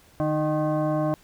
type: tone with frequency modulation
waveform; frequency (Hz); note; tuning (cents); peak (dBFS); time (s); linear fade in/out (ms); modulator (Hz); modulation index
sine; 151.7; D#3; -44; -21; 0.2-1.14; 0; 461; 1.5
effects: pink hiss -56 dBFS RMS until 1.23 s